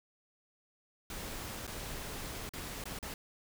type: noise with dropouts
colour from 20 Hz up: pink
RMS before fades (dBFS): -42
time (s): 1.1-3.14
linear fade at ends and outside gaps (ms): 2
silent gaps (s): 1.668-1.676 / 2.492-2.535 / 2.84-2.855 / 2.989-3.027
effects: none